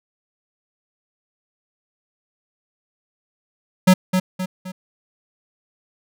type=tone with echo; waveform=square; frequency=185 Hz; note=F#3; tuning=in tune; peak=-9 dBFS; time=3.87-3.94 s; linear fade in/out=10 ms; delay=260 ms; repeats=3; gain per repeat=-7 dB; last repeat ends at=4.72 s; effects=none